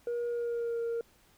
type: tone with pitch glide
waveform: sine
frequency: 476.4 to 465 Hz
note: A#4 to A#4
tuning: +38 to -4 cents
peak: -28 dBFS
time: 0.07-1.01 s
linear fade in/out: 2 ms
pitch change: -42 cents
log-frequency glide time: 0.28-0.8 s
effects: tanh soft clip ceiling -29 dBFS + pink hiss -64 dBFS RMS until 1.37 s